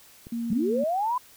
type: clicks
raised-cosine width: 3 ms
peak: -29 dBFS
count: 2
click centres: 0.269 / 0.53 s
type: tone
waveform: sine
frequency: 233.1 Hz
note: A#3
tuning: in tune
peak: -27 dBFS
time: 0.32-0.84 s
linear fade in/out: 5 ms
type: linear sweep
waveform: sine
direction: up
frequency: 173.9 to 1027 Hz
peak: -23 dBFS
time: 0.5-1.18 s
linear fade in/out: 5 ms
effects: white hiss -53 dBFS RMS until 1.36 s